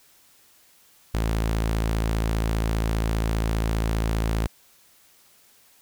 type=tone; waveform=sawtooth; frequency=55 Hz; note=A1; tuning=in tune; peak=-18 dBFS; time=1.14-4.47 s; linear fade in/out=5 ms; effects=white hiss -57 dBFS RMS until 5.81 s